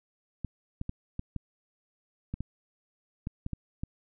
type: clicks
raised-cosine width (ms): 5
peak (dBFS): -21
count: 11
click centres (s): 0.447 / 0.814 / 0.894 / 1.194 / 1.363 / 2.34 / 2.406 / 3.271 / 3.464 / 3.533 / 3.835
effects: none